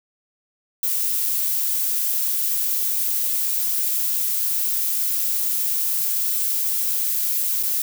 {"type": "noise with dropouts", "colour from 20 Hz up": "violet", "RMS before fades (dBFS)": -22, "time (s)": [0.83, 7.82], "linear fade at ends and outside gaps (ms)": 1, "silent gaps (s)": [7.628, 7.634], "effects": []}